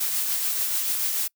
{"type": "noise with tremolo", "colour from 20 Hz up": "blue", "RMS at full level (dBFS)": -24, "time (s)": [0, 1.28], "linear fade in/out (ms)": 10, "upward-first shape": "triangle", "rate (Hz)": 6.9, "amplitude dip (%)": 35, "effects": ["noise-tail reverb RT60 0.1 s tail -26 dB re dry"]}